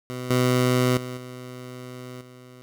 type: tone with level steps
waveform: 15% pulse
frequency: 125.8 Hz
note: B2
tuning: 32 cents sharp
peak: -24 / -12 / -25 / -30 / -38 dBFS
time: 0.1-2.62 s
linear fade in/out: 0 ms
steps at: 0.3 / 0.97 / 1.17 / 2.21 s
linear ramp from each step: 5 ms
effects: none